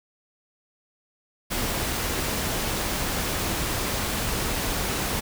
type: noise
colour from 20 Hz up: pink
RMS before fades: -27 dBFS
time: 1.5-5.21 s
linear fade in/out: 20 ms
effects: none